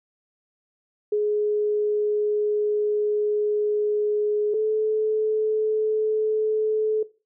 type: tone pair in turn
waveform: sine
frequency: 419.5 / 432.5 Hz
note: G#4 / A4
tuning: +17 / -30 cents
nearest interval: minor second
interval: 53 cents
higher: second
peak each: -19 / -20 dBFS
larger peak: first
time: 1.12-4.54 / 4.54-7.03 s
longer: first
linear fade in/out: 5 ms
effects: noise-tail reverb RT60 0.3 s tail -17 dB re dry